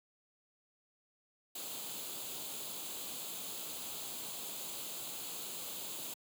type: noise with comb filter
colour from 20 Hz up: white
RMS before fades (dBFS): -43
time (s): 1.55-6.14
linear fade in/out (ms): 5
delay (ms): 0.27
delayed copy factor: +0.65
effects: high-pass 150 Hz 12 dB/octave